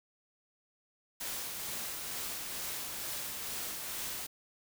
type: noise with tremolo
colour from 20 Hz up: white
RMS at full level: -38 dBFS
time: 1.2-4.27 s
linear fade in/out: 10 ms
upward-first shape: triangle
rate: 2.2 Hz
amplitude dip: 30%
effects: none